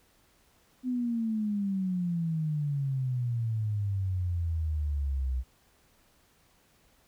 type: exponential sweep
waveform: sine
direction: down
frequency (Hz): 256 to 62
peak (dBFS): -27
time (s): 0.83-5.44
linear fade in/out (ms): 50
effects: pink hiss -65 dBFS RMS until 7.07 s